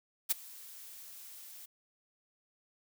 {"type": "noise with ADSR envelope", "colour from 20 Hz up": "blue", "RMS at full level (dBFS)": -27, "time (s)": [0.29, 1.66], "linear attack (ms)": 22, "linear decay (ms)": 17, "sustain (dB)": -23, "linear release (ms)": 8, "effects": []}